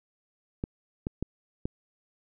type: clicks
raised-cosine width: 3 ms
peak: -17 dBFS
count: 4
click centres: 0.639 / 1.069 / 1.226 / 1.655 s
effects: none